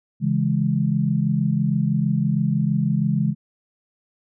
sine chord, C# minor, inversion none, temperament equal, 138.59 / 164.81 / 207.7 Hz, C#3 / E3 / G#3, 0 / 0 / 0 cents, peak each -22 dBFS, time 0.2-3.35 s, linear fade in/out 50 ms, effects none

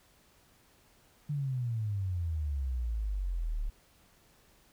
sine exponential sweep, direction down, 150.1 to 35.13 Hz, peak -30 dBFS, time 1.29-3.7 s, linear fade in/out 10 ms, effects pink hiss -64 dBFS RMS until 4.72 s

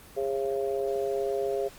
harmonic tone, 136 Hz, C#3, 33 cents flat, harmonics 3 / 4 / 5, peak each -28 / -32 / -34 dBFS, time 0.16-1.69 s, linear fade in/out 20 ms, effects pink hiss -50 dBFS RMS until 1.78 s + Opus 24 kbps

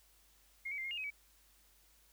sine tone with pitch steps, 2139 / 2274 / 2098 / 2140 / 2830 / 2535 / 2282 Hz, C7 / C#7 / C7 / C7 / F7 / D#7 / C#7, +38 / +44 / +4 / +38 / +22 / +32 / +50 cents, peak -38 dBFS, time 0.65-1.105 s, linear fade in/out 10 ms, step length 65 ms, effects added 50 Hz sine -70 dBFS peak until 2.12 s + white hiss -68 dBFS RMS until 2.12 s

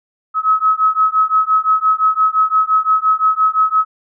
sine beating tone pair, 1280 / 1285.8 Hz, D#6 / E6, +49 / -43 cents, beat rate 5.8 Hz, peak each -14 dBFS, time 0.34-3.85 s, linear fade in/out 50 ms, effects none

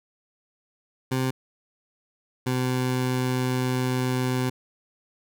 20% pulse tone pair in turn, 130 / 127.4 Hz, C3 / C3, -11 / -46 cents, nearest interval unison, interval 35 cents, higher first, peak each -18 dBFS, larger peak neither, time 1.11-1.31 / 2.46-4.5 s, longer second, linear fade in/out 10 ms, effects none

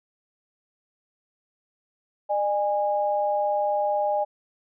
sine tone pair together, 604.1 / 822 Hz, D5 / G#5, +49 / -18 cents, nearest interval perfect fourth, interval 533 cents, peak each -24 dBFS, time 2.29-4.25 s, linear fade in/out 20 ms, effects none

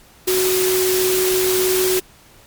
sine tone in noise, 371.2 Hz, F#4, 6 cents sharp, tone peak -16 dBFS, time 0.27-2 s, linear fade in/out 10 ms, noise white, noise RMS -21 dBFS, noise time 0.27-2 s, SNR +2 dB, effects pink hiss -48 dBFS RMS until 2.46 s + MP3 96 kbps

